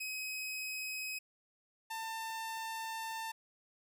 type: tone pair in turn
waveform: sawtooth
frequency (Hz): 2535 / 896.3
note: D#7 / A5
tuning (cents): +32 / +32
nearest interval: octave + tritone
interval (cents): 1800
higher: first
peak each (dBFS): -35 / -35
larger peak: neither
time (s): 0-1.19 / 1.9-3.32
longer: second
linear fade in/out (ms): 10
effects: none